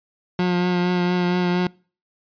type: tone with vibrato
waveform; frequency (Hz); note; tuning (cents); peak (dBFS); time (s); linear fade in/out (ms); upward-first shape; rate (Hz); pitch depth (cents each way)
30% pulse; 178.6; F3; +39; -15; 0.39-1.67; 2; triangle; 4.3; 22
effects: noise-tail reverb RT60 0.4 s tail -25 dB re dry + resampled to 11025 Hz